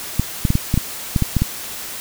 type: clicks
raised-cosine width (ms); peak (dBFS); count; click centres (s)
5; -3; 10; 0.196 / 0.452 / 0.504 / 0.554 / 0.741 / 0.776 / 1.162 / 1.223 / 1.367 / 1.42
effects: white hiss -30 dBFS RMS until 2 s